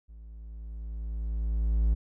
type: tone with level ramp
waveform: triangle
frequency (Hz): 55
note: A1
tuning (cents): 0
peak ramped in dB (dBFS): -43 to -18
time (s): 0.08-1.95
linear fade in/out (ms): 20
effects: none